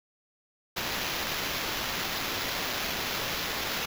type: noise with sample-and-hold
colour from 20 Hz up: blue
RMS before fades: -32 dBFS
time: 0.76-3.86 s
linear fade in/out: 10 ms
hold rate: 8820 Hz
effects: none